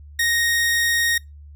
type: tone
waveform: sawtooth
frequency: 1864.7 Hz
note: A#6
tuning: in tune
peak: -14 dBFS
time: 0.19-1.18 s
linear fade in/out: 5 ms
effects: noise-tail reverb RT60 0.2 s tail -26 dB re dry + added 73 Hz sine -39 dBFS peak until 1.55 s